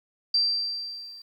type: tone with level ramp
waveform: sine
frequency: 4699 Hz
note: D8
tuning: in tune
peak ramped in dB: -18 to -42 dBFS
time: 0.34-1.22 s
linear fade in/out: 5 ms
effects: 10-bit